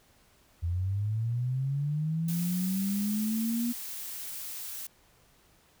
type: linear sweep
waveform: sine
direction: up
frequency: 82.5 to 240.7 Hz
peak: -27 dBFS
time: 0.62-3.73 s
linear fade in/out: 20 ms
type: noise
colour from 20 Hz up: blue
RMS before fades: -39 dBFS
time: 2.28-4.87 s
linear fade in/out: 5 ms
effects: pink hiss -63 dBFS RMS until 5.8 s